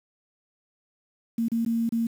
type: tone with dropouts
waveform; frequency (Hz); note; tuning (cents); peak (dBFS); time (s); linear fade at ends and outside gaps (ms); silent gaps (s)
sine; 230; A#3; -23; -22; 1.38-2.07; 5; 1.484-1.517 / 1.65-1.661 / 1.892-1.922
effects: 8-bit